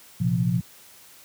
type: chord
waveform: sine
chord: Bb suspended second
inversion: none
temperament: equal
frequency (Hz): 116.54 / 130.81 / 174.61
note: Bb2 / C3 / F3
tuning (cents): 0 / 0 / 0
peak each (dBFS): -25 / -25 / -23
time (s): 0.2-0.61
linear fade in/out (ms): 10
effects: white hiss -50 dBFS RMS until 1.24 s + high-pass 60 Hz 12 dB/octave